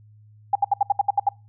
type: tone bursts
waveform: sine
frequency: 805 Hz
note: G5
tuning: 46 cents sharp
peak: -14 dBFS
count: 9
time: 0.53-1.29 s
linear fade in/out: 5 ms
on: 24 ms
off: 68 ms
effects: noise-tail reverb RT60 0.3 s tail -24 dB re dry + added 106 Hz sine -48 dBFS peak until 1.48 s